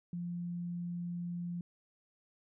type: tone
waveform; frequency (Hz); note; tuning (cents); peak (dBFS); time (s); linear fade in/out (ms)
sine; 174; F3; -6; -36; 0.13-1.61; 2
effects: none